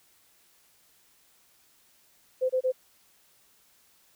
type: tone bursts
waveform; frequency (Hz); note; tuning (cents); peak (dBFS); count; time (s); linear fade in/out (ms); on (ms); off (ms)
sine; 514; C5; -31; -22; 3; 2.41-2.722; 20; 86; 27
effects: white hiss -63 dBFS RMS until 4.15 s